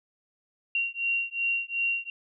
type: beating tone pair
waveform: sine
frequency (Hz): 2754 / 2756.7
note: F7 / F7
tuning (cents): -25 / -23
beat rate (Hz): 2.7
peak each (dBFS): -29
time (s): 0.75-2.1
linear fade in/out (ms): 2
effects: none